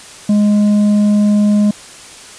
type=tone with tanh clipping; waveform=sine; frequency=207.7 Hz; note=G#3; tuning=in tune; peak=-9 dBFS; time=0.29-1.71 s; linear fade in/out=5 ms; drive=5 dB; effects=white hiss -35 dBFS RMS until 2.38 s + resampled to 22050 Hz